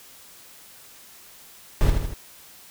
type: noise with echo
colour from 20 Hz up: brown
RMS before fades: -17 dBFS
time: 1.81-1.9 s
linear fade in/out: 0 ms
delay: 79 ms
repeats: 3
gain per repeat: -5 dB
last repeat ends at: 2.137 s
effects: white hiss -48 dBFS RMS until 2.7 s